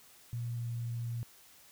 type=tone with pitch glide; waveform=sine; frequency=118.8 to 117.98 Hz; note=A#2 to A#2; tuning=+33 to +21 cents; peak=-34 dBFS; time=0.33-1.23 s; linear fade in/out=0 ms; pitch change=-12 cents; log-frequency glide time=0.48-0.71 s; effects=white hiss -59 dBFS RMS until 1.71 s

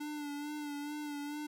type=tone with vibrato; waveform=square; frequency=293.7 Hz; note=D4; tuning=in tune; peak=-39 dBFS; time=0-1.47 s; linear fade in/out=10 ms; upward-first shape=sine; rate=2.3 Hz; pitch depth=36 cents each way; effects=none

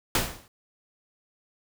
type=noise with exponential decay; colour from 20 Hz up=pink; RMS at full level=-20 dBFS; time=0.15-0.48 s; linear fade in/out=2 ms; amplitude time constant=71 ms; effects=none

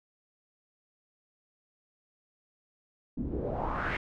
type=noise with low-pass filter sweep; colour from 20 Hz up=pink; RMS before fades=-33 dBFS; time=3.17-3.97 s; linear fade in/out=5 ms; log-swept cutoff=220 to 2200 Hz; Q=3.8; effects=none

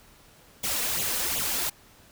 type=noise with flanger; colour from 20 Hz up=white; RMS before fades=-28 dBFS; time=0.63-1.7 s; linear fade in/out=10 ms; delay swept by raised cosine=0.28 to 4.18 ms; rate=2.7 Hz; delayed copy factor=+0.75; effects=pink hiss -55 dBFS RMS until 2.11 s

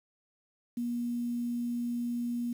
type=tone with quantisation; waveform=sine; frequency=239.2 Hz; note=A#3; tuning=45 cents sharp; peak=-30 dBFS; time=0.77-2.53 s; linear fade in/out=5 ms; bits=9; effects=none

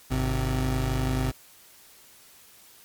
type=tone pair together; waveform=25% pulse; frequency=51.47 / 129.7 Hz; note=G#1 / C3; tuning=-15 / -15 cents; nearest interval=octave + major third; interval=1600 cents; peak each=-23 dBFS; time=0.1-1.32 s; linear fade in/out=20 ms; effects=white hiss -53 dBFS RMS until 2.84 s + MP3 96 kbps

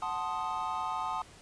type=chord; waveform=triangle; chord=F# diminished seventh; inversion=none; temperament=equal; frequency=740 / 880 / 1046.5 / 1244.5 Hz; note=F#5 / A5 / C6 / Eb6; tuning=0 / 0 / 0 / 0 cents; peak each=-37 / -34 / -36 / -35 dBFS; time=0.02-1.22 s; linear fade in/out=2 ms; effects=pink hiss -54 dBFS RMS until 1.41 s + resampled to 22050 Hz

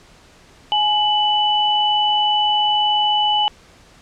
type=tone pair together; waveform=sine; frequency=840.6 / 2981 Hz; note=G#5 / F#7; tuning=+21 / +12 cents; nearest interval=octave + minor seventh; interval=2191 cents; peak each=-17 dBFS; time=0.72-3.48 s; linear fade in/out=0 ms; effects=pink hiss -48 dBFS RMS until 4.01 s + low-pass 7000 Hz 12 dB/octave

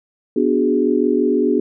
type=chord; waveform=sine; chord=G# half-diminished seventh; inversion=first; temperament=equal; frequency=246.9 / 293.7 / 370 / 415.3 Hz; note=B3 / D4 / F#4 / G#4; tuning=0 / 0 / 0 / 0 cents; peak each=-19 dBFS; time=0.36-1.6 s; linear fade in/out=5 ms; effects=none

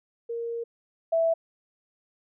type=tone pair in turn; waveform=sine; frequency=465.9 / 658.9 Hz; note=A#4 / E5; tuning=-1 / -1 cents; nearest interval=tritone; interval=600 cents; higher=second; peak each=-29 / -20 dBFS; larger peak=second; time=0.29-0.64 / 1.12-1.34 s; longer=first; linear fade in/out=10 ms; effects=none

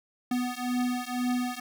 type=beating tone pair; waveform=square; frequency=246.9 / 248.9 Hz; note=B3 / B3; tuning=0 / +14 cents; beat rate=2 Hz; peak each=-31 dBFS; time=0.31-1.6 s; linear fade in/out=5 ms; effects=none

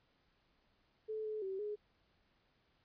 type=tone with pitch steps; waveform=sine; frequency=434.7 / 430.2 / 383.5 / 418.5 Hz; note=A4 / A4 / G4 / G#4; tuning=-21 / -39 / -38 / +13 cents; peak=-38 dBFS; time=1.08-1.76 s; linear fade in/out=20 ms; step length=170 ms; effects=pink hiss -75 dBFS RMS until 2.84 s + resampled to 11025 Hz

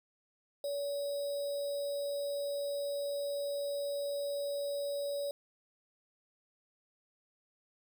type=tone with sample-and-hold; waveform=sine; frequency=569 Hz; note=C#5; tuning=45 cents sharp; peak=-33 dBFS; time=0.64-5.31 s; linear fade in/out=2 ms; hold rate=4410 Hz; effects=none

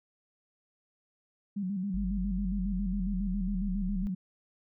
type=tone with vibrato; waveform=sine; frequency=192.7 Hz; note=G3; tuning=29 cents flat; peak=-30 dBFS; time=1.56-4.15 s; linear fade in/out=10 ms; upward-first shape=square; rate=7.3 Hz; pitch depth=84 cents each way
type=linear sweep; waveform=sine; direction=down; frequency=49 to 34.65 Hz; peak=-32 dBFS; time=1.94-4.07 s; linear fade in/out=0 ms
effects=none

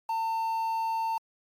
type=tone with quantisation; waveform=triangle; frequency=900 Hz; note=A5; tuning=39 cents sharp; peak=-25 dBFS; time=0.09-1.18 s; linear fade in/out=5 ms; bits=8; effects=AAC 64 kbps

